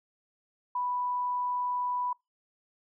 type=tone; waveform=sine; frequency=987.8 Hz; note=B5; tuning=in tune; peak=-28 dBFS; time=0.75-2.13 s; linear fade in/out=5 ms; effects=noise-tail reverb RT60 0.2 s tail -25 dB re dry